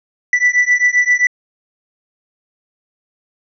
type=beating tone pair; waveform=triangle; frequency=1969 / 1976.6 Hz; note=B6 / B6; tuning=-6 / +1 cents; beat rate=7.6 Hz; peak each=-12 dBFS; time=0.33-1.27 s; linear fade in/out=2 ms; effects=resampled to 16000 Hz